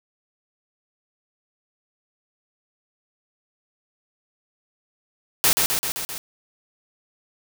white noise with echo, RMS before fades -17 dBFS, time 5.44-5.53 s, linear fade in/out 0 ms, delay 130 ms, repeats 5, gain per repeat -3 dB, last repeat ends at 6.18 s, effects none

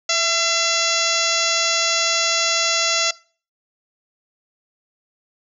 harmonic tone with a mistuned harmonic, 678 Hz, E5, 49 cents sharp, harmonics 1 / 2 / 3 / 4 / 5 / 6 / 7 / 8 / 9 / 10, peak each -26 / -26 / -26 / -26 / -26 / -26 / -26 / -26 / -26 / -26 dBFS, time 0.09-3.11 s, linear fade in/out 5 ms, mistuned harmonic 1, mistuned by -43 cents, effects noise-tail reverb RT60 0.4 s tail -21 dB re dry

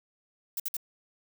violet noise bursts, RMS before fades -32 dBFS, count 3, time 0.57-0.768 s, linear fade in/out 2 ms, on 28 ms, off 57 ms, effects none

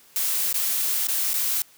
blue noise with dropouts, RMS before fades -24 dBFS, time 0.16-1.62 s, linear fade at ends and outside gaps 1 ms, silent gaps 0.528-0.542 / 1.071-1.085 / 1.334-1.34 s, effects white hiss -54 dBFS RMS until 1.77 s + high-pass 80 Hz 12 dB/octave

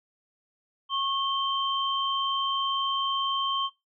sine tone pair together, 1091 / 3129 Hz, C#6 / G7, -28 / -4 cents, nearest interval octave + tritone, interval 1824 cents, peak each -28 / -28 dBFS, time 0.89-3.7 s, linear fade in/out 50 ms, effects noise-tail reverb RT60 0.2 s tail -20 dB re dry

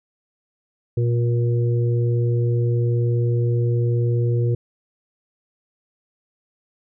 harmonic tone, 119 Hz, A#2, 36 cents sharp, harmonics 1 / 3 / 4, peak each -17 / -27 / -29 dBFS, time 0.97-4.55 s, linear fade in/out 5 ms, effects none

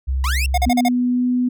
sine tone, 66 Hz, C2, 16 cents sharp, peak -17 dBFS, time 0.07-0.7 s, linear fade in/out 20 ms
sawtooth linear sweep, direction up, 935 to 2794 Hz, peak -18 dBFS, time 0.24-0.46 s, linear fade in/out 2 ms
square tone bursts, 719 Hz, F#5, 50 cents flat, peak -16 dBFS, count 5, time 0.54-0.886 s, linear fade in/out 5 ms, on 38 ms, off 39 ms
sine tone with pitch glide, 246.9 to 248.5 Hz, B3 to B3, 0 to +11 cents, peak -15 dBFS, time 0.66-1.49 s, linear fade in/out 10 ms, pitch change +11 cents, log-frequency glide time 1.09-1.25 s
effects none

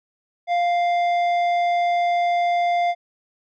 sine tone with tanh clipping, 698.5 Hz, F5, in tune, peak -19 dBFS, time 0.47-2.95 s, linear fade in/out 50 ms, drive 10 dB, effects none

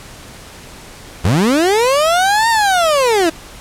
30% pulse linear two-way sweep, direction up then down, 73.7 to 932.3 to 311.6 Hz, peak -8 dBFS, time 1.24-3.3 s, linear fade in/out 10 ms, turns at 2.49 s, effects pink hiss -36 dBFS RMS until 3.6 s + low-pass 11000 Hz 12 dB/octave

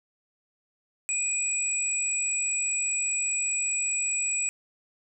sine tone pair together, 2465 / 7815 Hz, D#7 / B8, -17 / -19 cents, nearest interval octave + minor sixth, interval 1998 cents, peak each -31 / -26 dBFS, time 1.09-4.49 s, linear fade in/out 0 ms, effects none

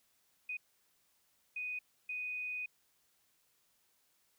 sine tone bursts at uneven times, 2489 Hz, D#7, in tune, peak -37 dBFS, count 3, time 0.49-0.57 / 1.56-1.79 / 2.09-2.66 s, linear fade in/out 5 ms, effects white hiss -74 dBFS RMS until 4.38 s

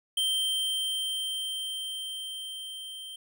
square tone with level ramp, 3136 Hz, G7, in tune, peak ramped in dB -25 to -40 dBFS, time 0.17-3.16 s, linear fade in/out 5 ms, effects none

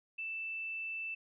sine tone, 2650 Hz, E7, 9 cents sharp, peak -37 dBFS, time 0.18-1.15 s, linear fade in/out 10 ms, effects none

